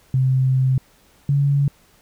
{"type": "tone pair in turn", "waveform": "sine", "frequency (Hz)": [130.81, 141.22], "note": ["C3", "C#3"], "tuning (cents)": [0, 33], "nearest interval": "minor second", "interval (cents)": 133, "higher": "second", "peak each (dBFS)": -14, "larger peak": "neither", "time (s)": [[0.14, 0.78], [1.29, 1.68]], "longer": "first", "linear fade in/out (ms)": 2, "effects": ["pink hiss -55 dBFS RMS until 2.01 s"]}